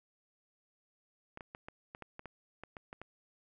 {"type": "clicks", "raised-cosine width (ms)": 0.5, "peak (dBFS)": -30, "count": 12, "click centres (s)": [1.374, 1.408, 1.549, 1.685, 1.949, 2.023, 2.194, 2.257, 2.636, 2.768, 2.929, 3.016], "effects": []}